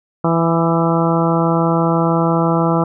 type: harmonic tone with a mistuned harmonic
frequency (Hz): 166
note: E3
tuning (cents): +12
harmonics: 1 / 2 / 3 / 4 / 5 / 6 / 7 / 8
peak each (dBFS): -16 / -19 / -21 / -22 / -23 / -24 / -24 / -25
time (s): 0.24-2.84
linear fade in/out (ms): 5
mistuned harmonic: 7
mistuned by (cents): +27
effects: none